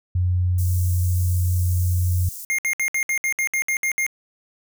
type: tone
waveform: sine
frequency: 90 Hz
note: F#2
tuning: 47 cents flat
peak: -17 dBFS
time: 0.15-2.29 s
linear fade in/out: 5 ms
type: high-pass noise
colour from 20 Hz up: white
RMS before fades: -35 dBFS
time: 0.58-2.45 s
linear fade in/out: 5 ms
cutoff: 6300 Hz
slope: 24 dB/octave
type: tone bursts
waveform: square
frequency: 2124 Hz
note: C7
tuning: 25 cents sharp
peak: -20 dBFS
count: 11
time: 2.5-4.065 s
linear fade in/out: 0 ms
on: 85 ms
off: 63 ms
effects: none